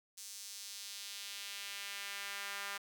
sawtooth tone with high-pass filter sweep, 200 Hz, G3, 35 cents sharp, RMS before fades -45 dBFS, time 0.17-2.78 s, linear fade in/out 10 ms, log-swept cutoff 6200 to 1400 Hz, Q 1.2, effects none

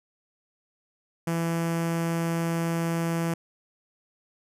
sawtooth tone with notch filter, 166.8 Hz, E3, 21 cents sharp, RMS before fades -27 dBFS, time 1.27-3.34 s, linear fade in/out 5 ms, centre 3900 Hz, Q 1.5, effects resampled to 32000 Hz

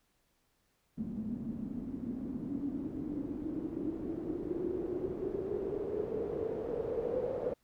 white noise with low-pass filter sweep, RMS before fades -37 dBFS, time 0.97-7.54 s, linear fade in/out 10 ms, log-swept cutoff 220 to 510 Hz, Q 8.7, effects pink hiss -75 dBFS RMS until 7.63 s

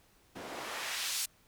white noise with band-pass filter sweep, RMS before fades -38 dBFS, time 0.35-1.26 s, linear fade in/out 10 ms, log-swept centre 260 to 6900 Hz, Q 0.7, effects pink hiss -66 dBFS RMS until 1.47 s

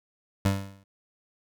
25% pulse tone with exponential decay, 98 Hz, G2, in tune, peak -15 dBFS, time 0.45-0.84 s, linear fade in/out 5 ms, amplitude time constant 83 ms, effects none

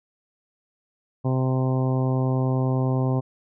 harmonic tone, 130 Hz, C3, 11 cents flat, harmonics 1 / 2 / 3 / 4 / 5 / 6 / 7 / 8, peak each -21 / -27 / -31 / -33 / -35 / -37 / -38 / -39 dBFS, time 1.24-3.21 s, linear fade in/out 20 ms, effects none

